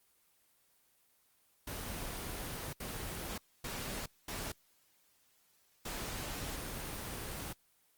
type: noise bursts at uneven times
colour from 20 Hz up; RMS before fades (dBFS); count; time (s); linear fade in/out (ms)
pink; -41; 5; 1.67-2.73 / 2.8-3.38 / 3.64-4.06 / 4.28-4.52 / 5.85-7.53; 5
effects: white hiss -71 dBFS RMS until 7.97 s + Opus 24 kbps